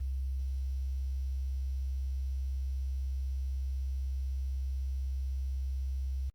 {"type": "tone with quantisation", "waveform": "sine", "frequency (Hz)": 66, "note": "C2", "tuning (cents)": 16, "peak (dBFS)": -31, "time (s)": [0, 6.3], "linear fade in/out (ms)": 10, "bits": 10, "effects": ["Opus 32 kbps"]}